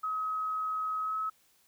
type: tone with pitch glide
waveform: sine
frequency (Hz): 1273 to 1287.8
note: D#6 to E6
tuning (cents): +39 to -41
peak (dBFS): -30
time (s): 0.03-1.3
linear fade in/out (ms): 10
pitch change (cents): +20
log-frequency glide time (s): 1.01-1.16
effects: white hiss -67 dBFS RMS until 1.67 s